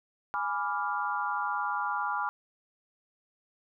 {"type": "chord", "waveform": "sine", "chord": "G# diminished seventh", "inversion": "none", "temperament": "equal", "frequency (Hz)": [830.6, 987.8, 1174.7, 1396.9], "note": ["G#5", "B5", "D6", "F6"], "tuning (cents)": [0, 0, 0, 0], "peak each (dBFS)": -34, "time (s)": [0.34, 2.29], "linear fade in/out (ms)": 0, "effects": []}